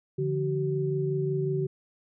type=tone cluster; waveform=sine; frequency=145.5 / 171 / 379.5 Hz; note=D3 / F3 / F#4; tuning=-16 / -36 / +44 cents; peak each=-28 / -37 / -28 dBFS; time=0.18-1.67 s; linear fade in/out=10 ms; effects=none